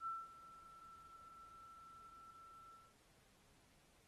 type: tone with ADSR envelope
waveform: sine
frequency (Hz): 1338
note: E6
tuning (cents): +25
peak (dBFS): -40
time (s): 0-2.94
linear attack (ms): 66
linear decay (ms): 210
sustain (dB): -17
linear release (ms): 240
effects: pink hiss -72 dBFS RMS until 4.07 s + AAC 32 kbps